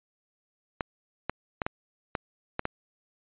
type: clicks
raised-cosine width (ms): 0.5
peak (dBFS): -13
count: 7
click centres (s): 0.808 / 1.296 / 1.618 / 1.665 / 2.152 / 2.594 / 2.654
effects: resampled to 8000 Hz